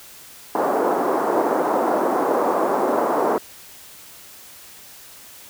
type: band-pass noise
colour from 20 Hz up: pink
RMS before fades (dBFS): -20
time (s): 0.55-3.38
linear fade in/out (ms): 2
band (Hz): 310 to 1100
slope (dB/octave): 24
effects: white hiss -43 dBFS RMS until 5.49 s